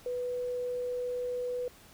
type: tone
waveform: sine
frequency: 493.9 Hz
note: B4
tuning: in tune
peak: -31 dBFS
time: 0.06-1.68 s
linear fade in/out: 2 ms
effects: pink hiss -56 dBFS RMS until 1.93 s